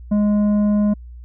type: tone with tanh clipping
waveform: sine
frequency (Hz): 207.7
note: G#3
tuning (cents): 0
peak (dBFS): -15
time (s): 0.11-0.94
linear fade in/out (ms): 10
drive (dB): 8
effects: added 60 Hz sine -34 dBFS peak until 1.24 s